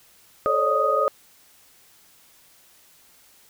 sine tone cluster, 435 / 535 / 558 / 605 / 1246 Hz, A4 / C5 / C#5 / D#5 / D#6, -20 / +38 / +11 / -49 / +2 cents, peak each -27 / -28 / -25 / -26 / -21 dBFS, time 0.46-1.08 s, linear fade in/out 0 ms, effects white hiss -55 dBFS RMS until 3.49 s

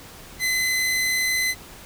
sawtooth tone, 2032 Hz, B6, 49 cents sharp, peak -17 dBFS, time 0.39-1.55 s, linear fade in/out 50 ms, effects pink hiss -43 dBFS RMS until 1.85 s

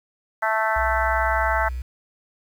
harmonic tone, 220 Hz, A3, in tune, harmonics 3 / 4 / 5 / 6 / 7 / 8 / 9, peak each -26 / -24 / -30 / -27 / -26 / -32 / -30 dBFS, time 0.42-1.69 s, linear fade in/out 10 ms
sine tone, 62.7 Hz, B1, 27 cents sharp, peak -26 dBFS, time 0.76-1.82 s, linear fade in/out 5 ms
effects 8-bit

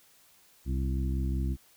harmonic tone with a mistuned harmonic, 65.41 Hz, C2, in tune, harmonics 1 / 2 / 3 / 4 / 5, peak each -28 / -35 / -38 / -40 / -42 dBFS, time 0.65-1.57 s, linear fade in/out 50 ms, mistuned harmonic 5, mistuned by +33 cents, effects white hiss -61 dBFS RMS until 1.76 s

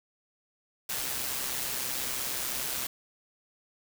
white noise with amplitude modulation, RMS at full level -31 dBFS, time 0.89-2.87 s, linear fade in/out 5 ms, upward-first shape sine, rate 129 Hz, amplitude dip 45%, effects none

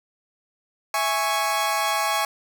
sawtooth chord, C# minor, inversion first, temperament equal, 659.3 / 830.6 / 1108.7 Hz, E5 / G#5 / C#6, 0 / 0 / 0 cents, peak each -25 / -21 / -21 dBFS, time 0.94-2.25 s, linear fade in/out 2 ms, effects none

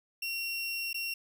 30% pulse tone with dropouts, 2737 Hz, F7, 36 cents flat, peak -30 dBFS, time 0.22-1.14 s, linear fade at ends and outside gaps 5 ms, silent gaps 0.931-0.943 s, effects 12-bit

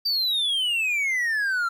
triangle exponential sweep, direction down, 4699 to 1351 Hz, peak -20 dBFS, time 0.05-1.69 s, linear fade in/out 10 ms, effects 10-bit

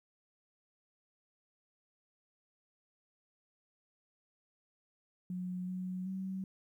sine tone with pitch steps, 181.6 / 184 / 189.8 Hz, F#3 / F#3 / F#3, -32 / -9 / +44 cents, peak -36 dBFS, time 5.3-6.44 s, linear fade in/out 2 ms, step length 380 ms, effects 12-bit

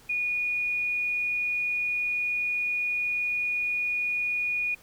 sine tone, 2453 Hz, D#7, 25 cents flat, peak -25 dBFS, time 0.09-4.75 s, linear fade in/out 10 ms, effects pink hiss -55 dBFS RMS until 4.82 s

